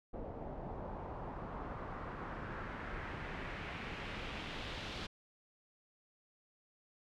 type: noise with low-pass filter sweep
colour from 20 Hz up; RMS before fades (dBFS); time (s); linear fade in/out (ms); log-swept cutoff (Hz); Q
pink; -44; 0.13-5.07; 10; 630 to 3800; 1.7
effects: none